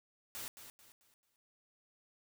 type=noise with echo; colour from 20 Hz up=white; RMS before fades=-44 dBFS; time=0.35-0.48 s; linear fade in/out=0 ms; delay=220 ms; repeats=4; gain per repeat=-9 dB; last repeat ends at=1.36 s; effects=none